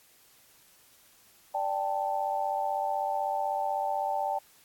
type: chord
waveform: sine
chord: D suspended fourth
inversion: none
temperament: equal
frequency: 587.3 / 784 / 880 Hz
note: D5 / G5 / A5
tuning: 0 / 0 / 0 cents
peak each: -34 / -30 / -32 dBFS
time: 1.54-4.39 s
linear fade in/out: 10 ms
effects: white hiss -60 dBFS RMS until 4.64 s + AAC 64 kbps